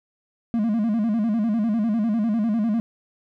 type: tone with vibrato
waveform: triangle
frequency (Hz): 220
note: A3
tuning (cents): 0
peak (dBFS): -17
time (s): 0.54-2.8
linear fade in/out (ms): 0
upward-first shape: square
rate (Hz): 10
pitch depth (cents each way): 100
effects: none